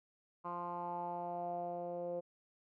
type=tone with low-pass filter sweep; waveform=10% pulse; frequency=174.61 Hz; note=F3; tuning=in tune; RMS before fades=-41 dBFS; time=0.44-2.21 s; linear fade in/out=20 ms; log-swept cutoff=1100 to 530 Hz; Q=5.5; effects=none